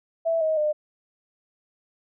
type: tone with pitch steps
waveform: sine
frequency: 659.3 / 631.3 / 604.6 Hz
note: E5 / D#5 / D#5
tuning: 0 / +25 / -50 cents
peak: -20 dBFS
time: 0.25-0.73 s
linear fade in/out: 20 ms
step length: 160 ms
effects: none